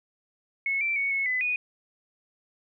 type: tone with pitch steps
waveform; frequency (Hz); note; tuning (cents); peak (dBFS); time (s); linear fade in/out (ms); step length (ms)
sine; 2193 / 2341 / 2223 / 2192 / 2010 / 2473; C#7 / D7 / C#7 / C#7 / B6 / D#7; -19 / -6 / +4 / -20 / +30 / -11; -24; 0.66-1.56; 2; 150
effects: none